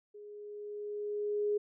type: tone with level ramp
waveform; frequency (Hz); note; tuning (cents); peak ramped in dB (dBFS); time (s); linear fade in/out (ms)
sine; 415.3; G#4; 0; -47 to -27; 0.14-1.58; 10
effects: none